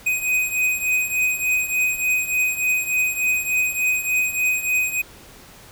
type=beating tone pair; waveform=square; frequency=2500 / 2503.4 Hz; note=D#7 / D#7; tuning=+8 / +10 cents; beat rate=3.4 Hz; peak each=-25 / -21 dBFS; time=0.06-5.02 s; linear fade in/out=10 ms; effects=pink hiss -45 dBFS RMS until 5.71 s